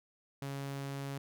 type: tone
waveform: sawtooth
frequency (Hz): 138.59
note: C#3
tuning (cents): 0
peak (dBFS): -34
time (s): 0.42-1.18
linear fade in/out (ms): 2
effects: none